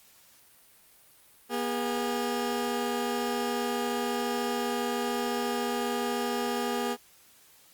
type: tone pair together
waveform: 20% pulse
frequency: 240.9 / 407.6 Hz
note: B3 / G#4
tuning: -43 / -32 cents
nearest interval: major sixth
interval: 911 cents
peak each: -26 dBFS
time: 1.49-6.97 s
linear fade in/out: 50 ms
effects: white hiss -58 dBFS RMS until 7.73 s + Opus 48 kbps